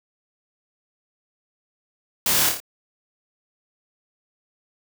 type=noise with echo; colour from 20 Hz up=white; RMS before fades=-21 dBFS; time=2.26-2.49 s; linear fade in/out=2 ms; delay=28 ms; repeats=4; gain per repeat=-4 dB; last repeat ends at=2.602 s; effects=none